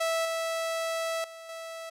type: tone with level steps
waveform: sawtooth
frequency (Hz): 656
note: E5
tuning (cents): -9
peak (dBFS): -22 / -25 / -39 / -34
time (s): 0-1.9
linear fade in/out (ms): 10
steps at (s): 0.25 / 1.24 / 1.49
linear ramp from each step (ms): 2
effects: low-pass 12000 Hz 12 dB/octave